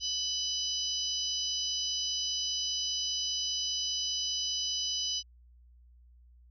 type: harmonic tone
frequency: 995 Hz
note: B5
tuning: 13 cents sharp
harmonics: 3 / 4 / 5 / 6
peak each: -35 / -40 / -34 / -37 dBFS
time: 0-5.23 s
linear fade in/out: 50 ms
effects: added 60 Hz sine -55 dBFS peak until 6.5 s